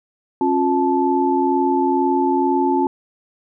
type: tone cluster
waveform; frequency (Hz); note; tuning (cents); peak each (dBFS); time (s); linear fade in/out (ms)
sine; 272.5 / 354.6 / 872; C#4 / F4 / A5; -29 / +26 / -16; -19; 0.41-2.87; 2
effects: none